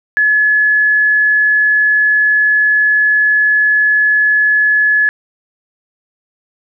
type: tone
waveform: sine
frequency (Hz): 1706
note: G#6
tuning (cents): +46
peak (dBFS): -8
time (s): 0.17-5.09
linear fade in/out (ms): 0
effects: none